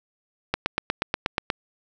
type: click train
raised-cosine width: 0.3 ms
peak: -6 dBFS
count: 9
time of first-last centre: 0.54-1.502 s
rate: 8.32 Hz
effects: none